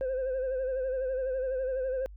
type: tone with vibrato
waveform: sine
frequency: 520 Hz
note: C5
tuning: 11 cents flat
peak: -26 dBFS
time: 0.01-2.06 s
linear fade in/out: 0 ms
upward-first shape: sine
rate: 12 Hz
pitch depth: 53 cents each way
effects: tanh soft clip ceiling -27 dBFS + added 50 Hz sine -44 dBFS peak until 2.16 s